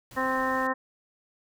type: noise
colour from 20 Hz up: pink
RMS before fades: -48 dBFS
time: 0.11-0.67 s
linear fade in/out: 2 ms
type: harmonic tone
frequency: 260.9 Hz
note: C4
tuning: 5 cents flat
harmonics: 1 / 2 / 3 / 4 / 5 / 6 / 7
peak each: -32 / -31 / -34 / -29 / -36 / -39 / -31 dBFS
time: 0.16-0.74 s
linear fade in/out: 20 ms
effects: none